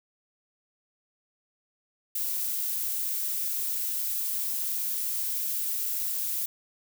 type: noise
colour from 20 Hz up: violet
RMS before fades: -30 dBFS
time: 2.15-6.46 s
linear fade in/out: 5 ms
effects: none